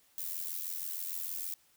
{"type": "noise with amplitude modulation", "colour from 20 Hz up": "violet", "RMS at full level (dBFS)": -35, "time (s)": [0.18, 1.54], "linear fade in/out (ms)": 0, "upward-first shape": "sine", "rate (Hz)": 86.5, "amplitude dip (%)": 75, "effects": ["white hiss -67 dBFS RMS until 1.76 s"]}